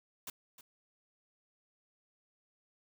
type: noise with echo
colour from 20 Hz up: white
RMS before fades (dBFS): -43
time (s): 0.27-0.3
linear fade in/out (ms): 2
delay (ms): 310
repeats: 1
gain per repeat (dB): -13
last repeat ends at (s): 0.61
effects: none